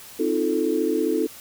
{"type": "chord", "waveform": "sine", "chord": "F dominant seventh", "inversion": "second", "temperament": "equal with one note detuned", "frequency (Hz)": [261.6, 314, 349.2, 440], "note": ["C4", "Eb4", "F4", "A4"], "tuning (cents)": [0, 16, 0, 0], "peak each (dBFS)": [-28, -24, -26, -24], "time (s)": [0.19, 1.27], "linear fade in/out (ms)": 10, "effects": ["white hiss -43 dBFS RMS until 1.4 s"]}